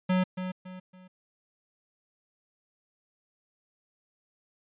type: tone with echo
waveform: square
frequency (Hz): 184.3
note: F#3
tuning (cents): -7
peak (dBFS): -23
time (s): 0.09-0.24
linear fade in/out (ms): 10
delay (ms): 280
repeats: 3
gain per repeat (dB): -9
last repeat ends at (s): 1.08
effects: resampled to 8000 Hz